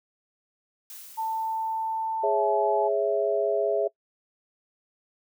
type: noise with exponential decay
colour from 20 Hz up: blue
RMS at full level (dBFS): -41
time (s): 0.9-2.51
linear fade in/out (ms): 1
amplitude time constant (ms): 350
type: tone with pitch glide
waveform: sine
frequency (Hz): 890 to 852.8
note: A5 to G#5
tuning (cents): +20 to +46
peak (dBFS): -26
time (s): 1.17-2.89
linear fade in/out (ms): 20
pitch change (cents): -74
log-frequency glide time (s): 2.24-2.44
type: chord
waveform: sine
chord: C# minor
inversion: second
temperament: equal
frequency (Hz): 415.3 / 554.4 / 659.3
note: G#4 / C#5 / E5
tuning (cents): 0 / 0 / 0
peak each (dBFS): -26 / -28 / -25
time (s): 2.23-3.88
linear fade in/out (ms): 10
effects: noise-tail reverb RT60 0.1 s tail -24 dB re dry